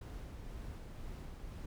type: noise with tremolo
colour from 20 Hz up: brown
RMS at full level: -45 dBFS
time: 0.01-1.66 s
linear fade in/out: 5 ms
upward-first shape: sine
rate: 2 Hz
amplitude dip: 25%
effects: none